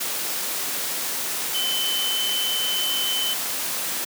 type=tone in noise; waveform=sine; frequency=3053 Hz; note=G7; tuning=46 cents flat; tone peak=-23 dBFS; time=1.54-3.34 s; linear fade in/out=10 ms; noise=white; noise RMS=-27 dBFS; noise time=0-4.05 s; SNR=+1 dB; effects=high-pass 200 Hz 12 dB/octave